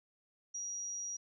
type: tone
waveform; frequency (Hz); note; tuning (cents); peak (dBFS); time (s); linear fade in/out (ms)
sine; 5750; F8; +50; -38; 0.54-1.17; 10
effects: none